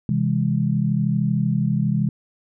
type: chord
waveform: sine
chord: C augmented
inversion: none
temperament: just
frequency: 130.81 / 163.52 / 204.4 Hz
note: C3 / E3 / G#3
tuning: 0 / -14 / -27 cents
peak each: -22 dBFS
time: 0.09-2.09 s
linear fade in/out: 2 ms
effects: none